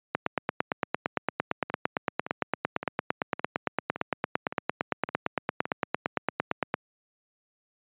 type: two click trains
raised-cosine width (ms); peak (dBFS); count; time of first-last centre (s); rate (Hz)
0.5; -18 / -9; 8 / 59; 1.7-5.655 / 0.15-6.741; 1.77 / 8.8
effects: high-pass 150 Hz 12 dB/octave + resampled to 8000 Hz